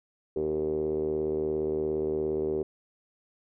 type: tone with low-pass filter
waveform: 5% pulse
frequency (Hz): 77.2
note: D#2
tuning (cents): -13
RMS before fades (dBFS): -29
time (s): 0.36-2.63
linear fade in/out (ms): 5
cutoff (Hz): 410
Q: 9.5
effects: none